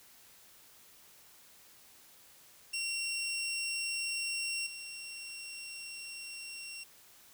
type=tone with level steps; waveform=20% pulse; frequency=2739 Hz; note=F7; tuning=34 cents flat; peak=-29 / -38 dBFS; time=2.73-6.84 s; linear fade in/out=10 ms; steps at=4.66 s; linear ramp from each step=10 ms; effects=white hiss -59 dBFS RMS until 7.33 s